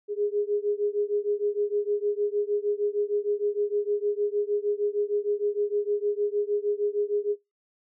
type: beating tone pair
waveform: sine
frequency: 410 / 416.5 Hz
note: G#4 / G#4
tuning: -22 / +5 cents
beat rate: 6.5 Hz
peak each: -27 dBFS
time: 0.08-7.36 s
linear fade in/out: 50 ms
effects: noise-tail reverb RT60 0.2 s tail -22 dB re dry